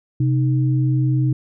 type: tone pair together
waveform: sine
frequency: 130 / 309.5 Hz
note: C3 / D#4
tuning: -11 / -9 cents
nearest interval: octave + minor third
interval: 1502 cents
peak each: -15 / -24 dBFS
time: 0.2-1.33 s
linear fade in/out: 5 ms
effects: none